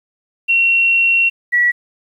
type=tone pair in turn; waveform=sine; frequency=2731 / 1937.3 Hz; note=F7 / B6; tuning=-39 / -34 cents; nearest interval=tritone; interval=595 cents; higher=first; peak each=-10 dBFS; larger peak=neither; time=0.48-1.3 / 1.52-1.72 s; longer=first; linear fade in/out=20 ms; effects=8-bit